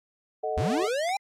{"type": "chord", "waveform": "sine", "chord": "D# diminished", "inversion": "second", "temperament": "equal", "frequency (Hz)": [440, 622.3, 740], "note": ["A4", "D#5", "F#5"], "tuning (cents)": [0, 0, 0], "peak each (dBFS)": -31, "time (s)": [0.43, 0.88], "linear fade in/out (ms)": 10}
{"type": "linear sweep", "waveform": "square", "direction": "up", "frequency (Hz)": [58.6, 812], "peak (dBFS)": -26, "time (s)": [0.57, 1.17], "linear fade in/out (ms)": 5}
{"type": "tone with exponential decay", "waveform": "sine", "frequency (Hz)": 2046, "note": "C7", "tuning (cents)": -39, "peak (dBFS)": -34, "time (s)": [1.09, 1.19], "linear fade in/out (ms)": 0, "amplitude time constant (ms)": 20}
{"effects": ["low-pass 9000 Hz 12 dB/octave", "AAC 48 kbps"]}